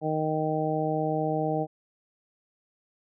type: harmonic tone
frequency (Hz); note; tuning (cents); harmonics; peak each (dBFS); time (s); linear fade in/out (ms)
155.56; D#3; 0; 1 / 2 / 3 / 4 / 5; -31 / -31 / -31 / -31 / -31; 0.01-1.67; 50
effects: none